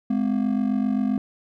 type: ring-modulated tone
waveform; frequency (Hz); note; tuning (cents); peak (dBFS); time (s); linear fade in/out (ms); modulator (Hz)
triangle; 233.1; A#3; 0; -15; 0.1-1.18; 2; 23.8
effects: none